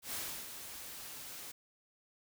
white noise with ADSR envelope, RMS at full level -39 dBFS, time 0.02-1.52 s, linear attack 110 ms, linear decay 330 ms, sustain -8 dB, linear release 9 ms, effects none

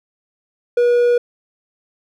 triangle tone, 482.5 Hz, B4, 40 cents flat, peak -9 dBFS, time 0.77-1.18 s, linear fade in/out 5 ms, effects none

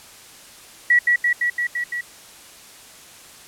sine tone with echo, 1934 Hz, B6, 37 cents flat, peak -11 dBFS, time 0.9-0.99 s, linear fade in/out 5 ms, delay 170 ms, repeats 6, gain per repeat -2 dB, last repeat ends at 2.01 s, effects white hiss -44 dBFS RMS until 3.47 s + low-pass 11000 Hz 12 dB/octave

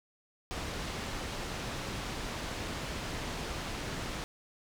pink low-pass noise, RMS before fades -38 dBFS, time 0.51-4.24 s, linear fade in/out 0 ms, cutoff 6100 Hz, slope 12 dB/octave, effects none

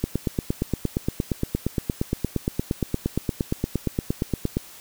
click train, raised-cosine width 3 ms, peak -9 dBFS, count 40, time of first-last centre 0.04-4.57 s, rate 8.61 Hz, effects white hiss -45 dBFS RMS until 4.8 s

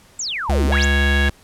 sine exponential two-way sweep, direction down then up, 7902 to 246.9 to 7902 Hz, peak -22 dBFS, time 0.19-0.85 s, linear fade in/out 5 ms, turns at 0.66 s
square tone, 70.3 Hz, C#2, 25 cents sharp, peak -16 dBFS, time 0.49-1.3 s, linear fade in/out 5 ms
harmonic tone, 554.4 Hz, C#5, in tune, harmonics 3 / 4 / 5 / 6 / 7, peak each -20 / -29 / -29 / -30 / -35 dBFS, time 0.72-1.29 s, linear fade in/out 5 ms
effects pink hiss -50 dBFS RMS until 1.43 s + low-pass 12000 Hz 12 dB/octave

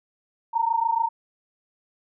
sine tone pair together, 905.2 / 932.3 Hz, A5 / A#5, +49 / 0 cents, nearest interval minor second, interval 51 cents, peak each -23 dBFS, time 0.53-1.09 s, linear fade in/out 20 ms, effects none

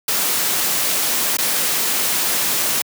white noise with dropouts, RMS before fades -19 dBFS, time 0.08-2.82 s, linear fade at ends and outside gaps 5 ms, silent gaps 1.371-1.384 s, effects high-pass 150 Hz 12 dB/octave

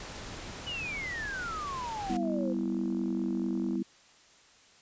pink noise, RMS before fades -42 dBFS, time 0-2.17 s, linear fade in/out 2 ms
sine exponential sweep, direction down, 3000 to 500 Hz, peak -34 dBFS, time 0.66-2.54 s, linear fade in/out 20 ms
sine chord, E minor, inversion first, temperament equal, 196 / 246.9 / 329.6 Hz, G3 / B3 / E4, 0 / 0 / 0 cents, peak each -33 dBFS, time 2.09-3.83 s, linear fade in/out 10 ms
click train, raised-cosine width 1 ms, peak -36 dBFS, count 69, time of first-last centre 2.23-3.755 s, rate 44.6 Hz
effects white hiss -59 dBFS RMS until 4.81 s + resampled to 16000 Hz

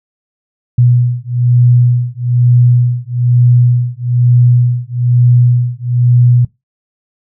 sine beating tone pair, 121.7 / 122.8 Hz, B2 / B2, -25 / -9 cents, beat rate 1.1 Hz, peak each -10 dBFS, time 0.78-6.45 s, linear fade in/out 5 ms, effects noise-tail reverb RT60 0.2 s tail -21 dB re dry

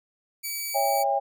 5% pulse tone, 2290 Hz, D7, 44 cents flat, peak -20 dBFS, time 0.43-1.04 s, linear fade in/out 20 ms
sine chord, C# diminished, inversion none, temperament equal with one note detuned, 554.4 / 659.3 / 804.6 Hz, C#5 / E5 / G5, 0 / 0 / +45 cents, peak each -27 / -29 / -23 dBFS, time 0.74-1.2 s, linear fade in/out 20 ms
effects none

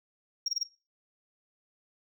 sine tone bursts, 5580 Hz, F8, 2 cents flat, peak -25 dBFS, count 4, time 0.46-0.633 s, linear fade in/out 5 ms, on 23 ms, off 27 ms, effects noise-tail reverb RT60 0.3 s tail -18 dB re dry + tanh soft clip ceiling -24 dBFS

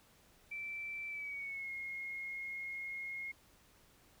sine tone with pitch glide, 2333 to 2152 Hz, D7 to C7, -12 to +48 cents, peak -40 dBFS, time 0.51-3.32 s, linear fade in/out 10 ms, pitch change -140 cents, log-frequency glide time 1.08-1.71 s, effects pink hiss -66 dBFS RMS until 4.2 s

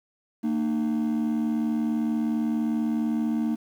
triangle tone pair together, 228.4 / 303.8 Hz, A#3 / D#4, -35 / -41 cents, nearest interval perfect fourth, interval 494 cents, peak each -21 / -25 dBFS, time 0.43-3.56 s, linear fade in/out 20 ms, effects tanh soft clip ceiling -18 dBFS + 9-bit

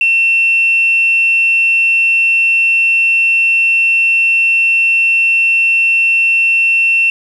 sine tone with quantisation, 2700 Hz, E7, 41 cents sharp, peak -8 dBFS, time 0.01-7.1 s, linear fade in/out 2 ms, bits 6, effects none

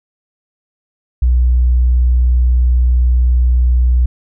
triangle tone with tanh clipping, 61.5 Hz, B1, 7 cents flat, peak -8 dBFS, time 1.22-4.06 s, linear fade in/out 5 ms, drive 5 dB, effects none

